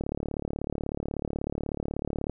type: click train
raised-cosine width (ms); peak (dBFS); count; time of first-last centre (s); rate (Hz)
2; -17; 84; 0.01-2.297; 36.3
effects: none